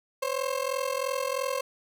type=ring-modulated tone; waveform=30% pulse; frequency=532 Hz; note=C5; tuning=29 cents sharp; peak=-22 dBFS; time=0.22-1.61 s; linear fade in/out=5 ms; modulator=21.5 Hz; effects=none